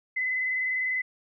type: tone with vibrato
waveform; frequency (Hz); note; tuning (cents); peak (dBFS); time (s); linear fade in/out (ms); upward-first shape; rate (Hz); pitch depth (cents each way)
sine; 2025; B6; +43; -25; 0.16-1.02; 10; sine; 20; 32
effects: none